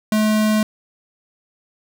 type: tone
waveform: square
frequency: 214.9 Hz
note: A3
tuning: 41 cents flat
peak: -15 dBFS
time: 0.12-0.63 s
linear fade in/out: 2 ms
effects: none